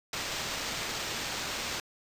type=noise with sample-and-hold; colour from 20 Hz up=white; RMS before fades=-35 dBFS; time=0.13-1.8 s; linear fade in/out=2 ms; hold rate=11025 Hz; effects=resampled to 32000 Hz